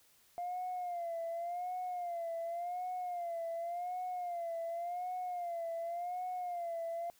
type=tone with vibrato; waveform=sine; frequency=698.5 Hz; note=F5; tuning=in tune; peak=-35 dBFS; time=0.38-7.1 s; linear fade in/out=0 ms; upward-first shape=sine; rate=0.89 Hz; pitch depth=81 cents each way; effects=tanh soft clip ceiling -33 dBFS + white hiss -67 dBFS RMS until 7.19 s